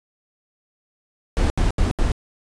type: noise bursts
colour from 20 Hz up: brown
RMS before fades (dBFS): -18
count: 4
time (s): 1.37-2.118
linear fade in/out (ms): 0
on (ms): 130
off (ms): 76
effects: resampled to 22050 Hz